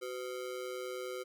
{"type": "ring-modulated tone", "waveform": "square", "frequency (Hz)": 440, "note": "A4", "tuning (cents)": 0, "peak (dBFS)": -36, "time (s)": [0.01, 1.24], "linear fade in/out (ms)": 20, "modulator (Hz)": 64.9, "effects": []}